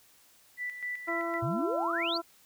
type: tone with tremolo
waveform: sine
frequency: 1975.5 Hz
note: B6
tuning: in tune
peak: -32 dBFS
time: 0.57-1.41 s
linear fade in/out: 50 ms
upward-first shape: square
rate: 3.9 Hz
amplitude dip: 60%
type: harmonic tone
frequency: 336.8 Hz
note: E4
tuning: 37 cents sharp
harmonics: 1 / 2 / 3 / 4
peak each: -35 / -35 / -39 / -37 dBFS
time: 1.07-2.22 s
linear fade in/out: 20 ms
type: exponential sweep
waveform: sine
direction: up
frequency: 110 to 4814 Hz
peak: -30 dBFS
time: 1.42-2.18 s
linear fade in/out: 10 ms
effects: white hiss -61 dBFS RMS until 2.45 s